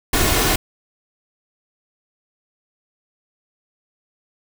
pink noise with comb filter, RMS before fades -17 dBFS, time 0.13-0.56 s, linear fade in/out 5 ms, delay 2.8 ms, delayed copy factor +0.5, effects none

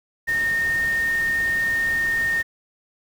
sine tone in noise, 1835 Hz, A#6, 28 cents flat, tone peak -19 dBFS, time 0.27-2.43 s, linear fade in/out 20 ms, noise pink, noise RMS -36 dBFS, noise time 0.27-2.43 s, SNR +14 dB, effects none

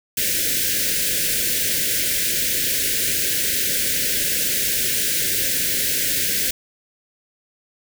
white band-stop noise, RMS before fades -21 dBFS, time 0.17-6.51 s, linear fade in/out 5 ms, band 580 to 1500 Hz, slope 96 dB/octave, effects none

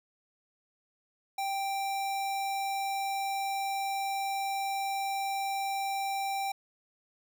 square tone, 785 Hz, G5, 2 cents sharp, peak -31 dBFS, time 1.38-6.52 s, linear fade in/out 5 ms, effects none

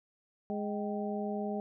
harmonic tone with a mistuned harmonic, 207.7 Hz, G#3, in tune, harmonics 1 / 2 / 3 / 4, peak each -35 / -38 / -40 / -41 dBFS, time 0.5-1.6 s, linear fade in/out 0 ms, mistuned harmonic 4, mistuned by -110 cents, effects none

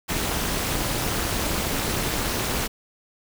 pink noise with amplitude modulation, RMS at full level -22 dBFS, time 0.08-2.68 s, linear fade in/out 20 ms, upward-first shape sine, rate 257 Hz, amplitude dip 80%, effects none

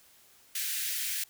white high-pass noise, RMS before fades -33 dBFS, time 0.55-1.24 s, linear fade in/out 5 ms, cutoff 1600 Hz, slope 48 dB/octave, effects white hiss -60 dBFS RMS until 1.29 s

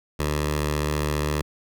10% pulse tone with notch filter, 74.8 Hz, D2, 32 cents sharp, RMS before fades -25 dBFS, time 0.19-1.42 s, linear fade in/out 10 ms, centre 250 Hz, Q 1.7, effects none

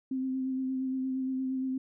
sine tone with vibrato, 261.6 Hz, C4, in tune, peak -29 dBFS, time 0.11-1.78 s, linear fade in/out 5 ms, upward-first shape sine, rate 8.6 Hz, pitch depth 19 cents each way, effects none

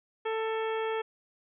harmonic tone with a mistuned harmonic, 443.3 Hz, A4, 13 cents sharp, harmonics 1 / 2 / 3 / 4 / 5 / 6 / 7, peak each -30 / -36 / -40 / -42 / -44 / -46 / -47 dBFS, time 0.25-1.02 s, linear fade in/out 10 ms, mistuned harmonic 7, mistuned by +83 cents, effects none

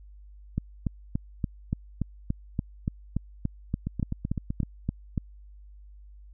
two click trains, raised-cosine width 5 ms, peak -17 / -14 dBFS, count 7 / 17, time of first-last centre 3.87-4.631 / 0.58-5.178 s, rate 7.88 / 3.48 Hz, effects added 50 Hz sine -46 dBFS peak until 6.33 s

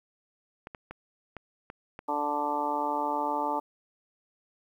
clicks, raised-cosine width 0.5 ms, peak -25 dBFS, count 6, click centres 0.671 / 0.748 / 0.91 / 1.367 / 1.701 / 1.991 s
harmonic tone, 146.83 Hz, D3, in tune, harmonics 2 / 3 / 4 / 5 / 6 / 7 / 8, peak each -36 / -39 / -36 / -38 / -29 / -39 / -36 dBFS, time 2.08-3.6 s, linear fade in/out 10 ms
effects 10-bit

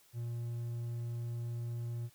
triangle tone, 118.2 Hz, A#2, 24 cents sharp, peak -34 dBFS, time 0.13-2.1 s, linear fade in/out 50 ms, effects white hiss -65 dBFS RMS until 2.14 s

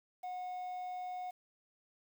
triangle tone with quantisation, 730 Hz, F#5, 24 cents flat, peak -37 dBFS, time 0.23-1.31 s, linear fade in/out 10 ms, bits 10, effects none

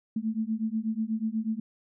sine beating tone pair, 216.7 / 224.9 Hz, A3 / A3, -26 / +38 cents, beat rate 8.2 Hz, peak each -30 dBFS, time 0.16-1.6 s, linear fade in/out 5 ms, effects none

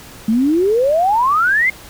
sine exponential sweep, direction up, 211.2 to 2152 Hz, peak -11 dBFS, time 0.28-1.7 s, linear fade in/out 5 ms, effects pink hiss -38 dBFS RMS until 1.89 s

